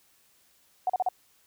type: tone bursts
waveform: sine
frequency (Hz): 740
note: F#5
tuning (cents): 0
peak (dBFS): -22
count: 4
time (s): 0.87-1.088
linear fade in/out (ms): 2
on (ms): 26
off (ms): 38
effects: white hiss -64 dBFS RMS until 1.46 s